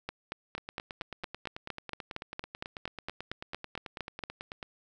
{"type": "two click trains", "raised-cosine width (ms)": 0.3, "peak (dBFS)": [-19, -23], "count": [19, 38], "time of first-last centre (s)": [[0.09, 4.237], [0.58, 4.628]], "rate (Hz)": [4.34, 9.14], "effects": []}